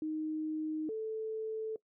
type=tone pair in turn; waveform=sine; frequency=311.1 / 439.2 Hz; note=D#4 / A4; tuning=0 / -3 cents; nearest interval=tritone; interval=597 cents; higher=second; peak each=-33 / -34 dBFS; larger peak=first; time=0.02-0.89 / 0.89-1.76 s; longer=neither; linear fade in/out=2 ms; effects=noise-tail reverb RT60 0.1 s tail -20 dB re dry